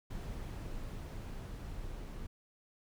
brown noise with level ramp, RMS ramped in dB -41 to -44 dBFS, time 0.1-2.27 s, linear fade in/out 10 ms, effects none

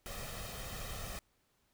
pink noise with comb filter, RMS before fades -43 dBFS, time 0.06-1.19 s, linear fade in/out 0 ms, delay 1.6 ms, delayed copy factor +0.65, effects pink hiss -75 dBFS RMS until 1.73 s

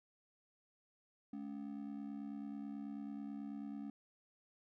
triangle ring-modulated tone, 246.9 Hz, B3, in tune, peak -38 dBFS, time 1.33-3.9 s, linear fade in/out 2 ms, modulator 34.6 Hz, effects none

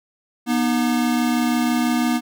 square tone pair together, 241.3 / 307.3 Hz, B3 / D#4, -40 / -21 cents, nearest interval major third, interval 419 cents, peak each -19 / -24 dBFS, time 0.46-2.21 s, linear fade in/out 50 ms, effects none

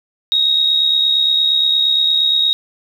sine tone with amplitude modulation, 3766 Hz, A#7, 17 cents sharp, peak -9 dBFS, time 0.32-2.53 s, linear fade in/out 0 ms, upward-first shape sine, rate 68.6 Hz, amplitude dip 50%, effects 7-bit

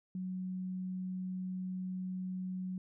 sine tone, 185 Hz, F#3, in tune, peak -36 dBFS, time 0.15-2.78 s, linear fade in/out 2 ms, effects none

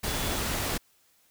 sine tone in noise, 3431 Hz, A7, 44 cents flat, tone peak -41 dBFS, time 0.08-0.39 s, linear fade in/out 10 ms, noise pink, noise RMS -30 dBFS, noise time 0.03-0.78 s, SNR -14 dB, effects white hiss -65 dBFS RMS until 1.3 s

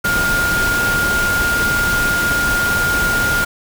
sine tone in noise, 1415 Hz, F6, 22 cents sharp, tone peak -15 dBFS, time 0.04-3.45 s, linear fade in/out 10 ms, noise pink, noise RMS -21 dBFS, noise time 0.04-3.45 s, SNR +3 dB, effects none

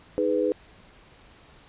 sine chord, G# minor, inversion second, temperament just, 311.5 / 415.3 / 498.4 Hz, D#4 / G#4 / B4, +2 / 0 / +16 cents, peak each -27 / -26 / -24 dBFS, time 0.18-0.52 s, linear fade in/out 0 ms, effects pink hiss -53 dBFS RMS until 1.68 s + resampled to 8000 Hz

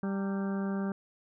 harmonic tone with a mistuned harmonic, 196 Hz, G3, in tune, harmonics 1 / 2 / 3 / 4 / 5 / 6 / 7 / 8, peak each -30 / -39 / -44 / -47 / -49 / -48 / -49 / -48 dBFS, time 0.03-0.92 s, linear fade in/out 2 ms, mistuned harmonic 5, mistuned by -110 cents, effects none

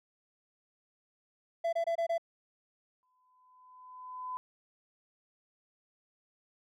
triangle tone bursts, 671 Hz, E5, 31 cents sharp, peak -26 dBFS, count 5, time 1.64-2.181 s, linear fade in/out 10 ms, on 89 ms, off 24 ms
sine tone with exponential growth, 1010 Hz, B5, 39 cents sharp, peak -34 dBFS, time 3.03-4.37 s, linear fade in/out 0 ms, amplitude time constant 290 ms
effects none

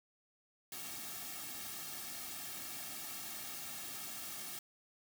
white noise with comb filter, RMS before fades -45 dBFS, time 0.72-4.59 s, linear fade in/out 2 ms, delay 2 ms, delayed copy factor -0.85, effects none

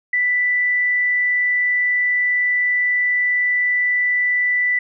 sine tone, 1979 Hz, B6, 3 cents sharp, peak -15 dBFS, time 0.13-4.79 s, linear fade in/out 5 ms, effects none

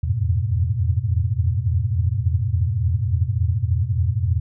sine tone cluster, 82.7 / 86.2 / 96.5 / 108.1 / 122.8 Hz, E2 / F2 / G2 / A2 / B2, +6 / -22 / -27 / -30 / -9 cents, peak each -24 dBFS, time 0.03-4.4 s, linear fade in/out 10 ms, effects none

